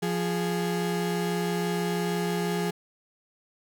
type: tone pair together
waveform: 35% pulse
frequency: 174.61 / 415.3 Hz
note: F3 / G#4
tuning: 0 / 0 cents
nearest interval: octave + minor third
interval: 1500 cents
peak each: -26 / -28 dBFS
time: 0.02-2.71 s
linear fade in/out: 10 ms
effects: none